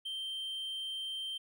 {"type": "tone", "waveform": "triangle", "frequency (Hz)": 3136, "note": "G7", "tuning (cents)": 0, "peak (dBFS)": -35, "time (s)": [0.05, 1.38], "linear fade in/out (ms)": 10, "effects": []}